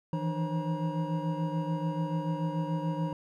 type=tone cluster; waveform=triangle; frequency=160.6 / 167.5 / 299 / 539 / 954 Hz; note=E3 / E3 / D4 / C#5 / A#5; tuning=-45 / +28 / +31 / -49 / +40 cents; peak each=-30 / -32 / -36 / -38 / -37 dBFS; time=0.13-3.13 s; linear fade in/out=2 ms; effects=none